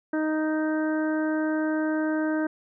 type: harmonic tone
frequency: 311.1 Hz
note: D#4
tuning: in tune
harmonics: 1 / 2 / 3 / 4 / 5 / 6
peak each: -24 / -31 / -38 / -41 / -34 / -45 dBFS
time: 0.13-2.47 s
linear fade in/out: 5 ms
effects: none